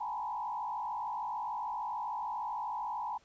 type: tone with frequency modulation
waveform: sine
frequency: 909 Hz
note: A#5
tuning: 44 cents flat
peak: -34 dBFS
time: 0-3.18 s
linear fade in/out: 10 ms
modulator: 53.2 Hz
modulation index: 1.8
effects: pink hiss -66 dBFS RMS until 3.24 s + resampled to 16000 Hz